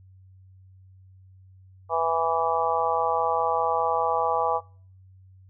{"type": "harmonic tone", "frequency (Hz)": 164.81, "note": "E3", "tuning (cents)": 0, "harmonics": [3, 4, 5, 6, 7], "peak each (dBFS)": [-28, -28, -26, -29, -28], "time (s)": [1.89, 4.61], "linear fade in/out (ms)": 50, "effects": ["noise-tail reverb RT60 0.5 s tail -26 dB re dry", "added 94 Hz sine -49 dBFS peak until 5.49 s"]}